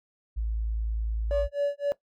sine tone, 55 Hz, A1, in tune, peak -26 dBFS, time 0.36-1.48 s, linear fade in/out 20 ms
triangle tone with tremolo, 572 Hz, D5, 46 cents flat, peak -19 dBFS, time 1.31-1.92 s, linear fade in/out 0 ms, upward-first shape sine, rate 3.8 Hz, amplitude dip 100%
effects noise-tail reverb RT60 0.1 s tail -18 dB re dry + tanh soft clip ceiling -17 dBFS

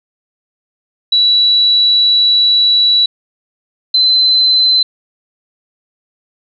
sine tone pair in turn, 3931 / 4058 Hz, B7 / B7, -9 / +46 cents, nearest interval minor second, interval 55 cents, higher second, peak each -7 dBFS, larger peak neither, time 1.12-3.06 / 3.94-4.83 s, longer first, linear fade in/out 5 ms, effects none

